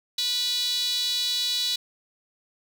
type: tone with high-pass filter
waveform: sawtooth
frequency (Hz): 491.2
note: B4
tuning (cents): -9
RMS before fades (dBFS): -26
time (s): 0.18-1.76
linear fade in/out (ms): 5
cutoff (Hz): 3900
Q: 7.2
effects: none